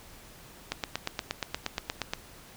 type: click train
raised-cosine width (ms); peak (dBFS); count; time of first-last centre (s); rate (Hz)
0.2; -12; 13; 0.72-2.135; 8.48
effects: pink hiss -51 dBFS RMS until 2.56 s